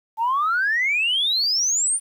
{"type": "exponential sweep", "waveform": "sine", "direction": "up", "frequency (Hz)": [868, 9397], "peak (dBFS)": -17, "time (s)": [0.17, 2], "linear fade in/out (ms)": 50, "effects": ["tanh soft clip ceiling -14 dBFS", "9-bit"]}